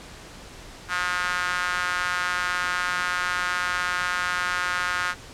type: tone with high-pass filter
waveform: sawtooth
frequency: 179.2 Hz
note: F3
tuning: 45 cents sharp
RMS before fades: -26 dBFS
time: 0.88-5.15 s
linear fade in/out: 50 ms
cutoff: 1400 Hz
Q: 3.5
effects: pink hiss -43 dBFS RMS until 5.33 s + low-pass 8000 Hz 12 dB/octave